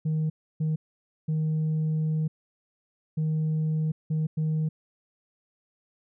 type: tone bursts at uneven times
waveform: sine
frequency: 156.3 Hz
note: D#3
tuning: 8 cents sharp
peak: -21 dBFS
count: 6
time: 0.05-0.3 / 0.6-0.76 / 1.28-2.28 / 3.17-3.92 / 4.1-4.27 / 4.37-4.69 s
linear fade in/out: 10 ms
effects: tanh soft clip ceiling -22 dBFS